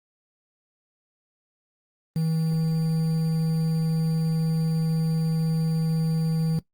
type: tone with quantisation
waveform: triangle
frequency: 161 Hz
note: E3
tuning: 41 cents flat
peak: -19 dBFS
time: 2.16-6.59 s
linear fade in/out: 2 ms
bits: 7
effects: noise-tail reverb RT60 0.1 s tail -18 dB re dry + Opus 24 kbps